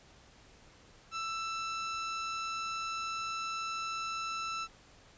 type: tone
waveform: sawtooth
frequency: 1327 Hz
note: E6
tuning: 11 cents sharp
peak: -31 dBFS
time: 1.11-4.68 s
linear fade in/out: 50 ms
effects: pink hiss -59 dBFS RMS until 5.17 s + resampled to 16000 Hz

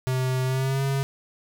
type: tone with pitch glide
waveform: square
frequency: 129.2 to 136.88 Hz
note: C3 to C#3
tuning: -21 to -22 cents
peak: -23 dBFS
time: 0.07-1.03 s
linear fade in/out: 0 ms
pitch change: +99 cents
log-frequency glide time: 0.45-0.83 s
effects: none

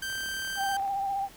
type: tone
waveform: sawtooth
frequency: 1565 Hz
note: G6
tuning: 3 cents flat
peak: -28 dBFS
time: 0.02-0.77 s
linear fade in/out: 5 ms
type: click train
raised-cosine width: 0.5 ms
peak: -33 dBFS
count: 30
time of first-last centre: 0.1-0.877 s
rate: 37.3 Hz
type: tone with vibrato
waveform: sine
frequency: 789 Hz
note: G5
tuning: 11 cents sharp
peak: -27 dBFS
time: 0.56-1.29 s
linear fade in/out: 50 ms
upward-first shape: triangle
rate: 15 Hz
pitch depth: 37 cents each way
effects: pink hiss -51 dBFS RMS until 1.36 s

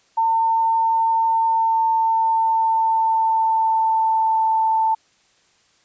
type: tone with pitch glide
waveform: sine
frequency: 903 to 887.5 Hz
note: A5 to A5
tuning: +45 to +15 cents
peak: -15 dBFS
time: 0.17-4.95 s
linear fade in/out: 10 ms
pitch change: -30 cents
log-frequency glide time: 1.28-4.46 s
effects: white hiss -59 dBFS RMS until 5.84 s + resampled to 16000 Hz

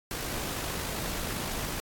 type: noise with amplitude modulation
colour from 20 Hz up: pink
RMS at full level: -33 dBFS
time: 0.11-1.8 s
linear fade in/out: 0 ms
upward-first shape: sine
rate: 52.8 Hz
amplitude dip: 30%
effects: AAC 64 kbps

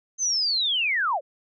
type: linear sweep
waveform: sine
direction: down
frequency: 6350 to 493.9 Hz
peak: -21 dBFS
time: 0.18-1.21 s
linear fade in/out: 50 ms
effects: none

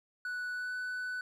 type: tone with pitch glide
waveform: triangle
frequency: 1480 to 1494.6 Hz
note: F#6 to F#6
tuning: 0 to +17 cents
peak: -33 dBFS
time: 0.25-1.21 s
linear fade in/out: 2 ms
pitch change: +17 cents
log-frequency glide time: 0.53-0.73 s
effects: none

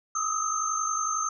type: tone cluster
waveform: sine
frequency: 1240 / 1291 / 6310 Hz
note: D#6 / E6 / G8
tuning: -6 / -37 / +10 cents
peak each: -30 dBFS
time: 0.15-1.29 s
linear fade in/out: 5 ms
effects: none

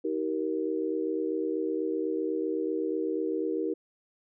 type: tone cluster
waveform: sine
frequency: 316.4 / 384.4 / 468.8 Hz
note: D#4 / G4 / A#4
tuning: +29 / -34 / +10 cents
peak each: -31 / -32 / -32 dBFS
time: 0.04-3.74 s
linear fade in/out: 10 ms
effects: none

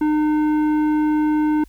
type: tone with tanh clipping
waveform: sine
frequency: 304.1 Hz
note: D#4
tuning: 40 cents flat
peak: -17 dBFS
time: 0.01-1.64 s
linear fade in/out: 5 ms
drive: 11 dB
effects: added 50 Hz sine -43 dBFS peak until 1.68 s + white hiss -58 dBFS RMS until 1.68 s

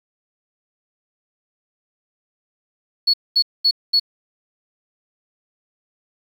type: tone bursts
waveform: sine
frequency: 4386 Hz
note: C#8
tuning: 19 cents flat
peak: -11 dBFS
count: 4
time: 3.07-3.998 s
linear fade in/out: 10 ms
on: 67 ms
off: 220 ms
effects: tanh soft clip ceiling -7 dBFS + 8-bit

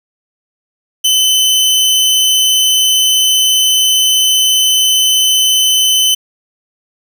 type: tone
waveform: sawtooth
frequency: 3041 Hz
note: F#7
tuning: 47 cents sharp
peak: -5 dBFS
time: 1.04-6.15 s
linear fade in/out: 10 ms
effects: none

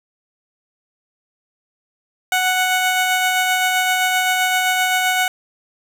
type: tone with tremolo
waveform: 15% pulse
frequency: 740 Hz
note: F#5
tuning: in tune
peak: -8 dBFS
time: 2.32-5.28 s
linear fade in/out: 2 ms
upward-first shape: sine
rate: 7.7 Hz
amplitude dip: 25%
effects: none

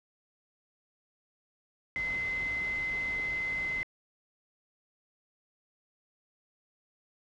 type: tone in noise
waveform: sine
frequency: 2054 Hz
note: C7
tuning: 33 cents flat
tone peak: -30 dBFS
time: 1.96-3.83 s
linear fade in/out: 0 ms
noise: pink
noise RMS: -44 dBFS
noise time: 1.96-3.83 s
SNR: +11 dB
effects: low-pass 4000 Hz 12 dB/octave

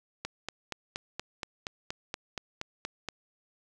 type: click train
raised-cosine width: 0.2 ms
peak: -17 dBFS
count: 13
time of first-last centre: 0.25-3.087 s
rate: 4.23 Hz
effects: none

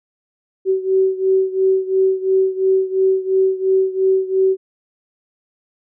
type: beating tone pair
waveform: sine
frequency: 379.6 / 382.5 Hz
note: F#4 / G4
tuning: +44 / -42 cents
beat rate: 2.9 Hz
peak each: -15 / -18 dBFS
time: 0.65-4.57 s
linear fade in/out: 50 ms
effects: none

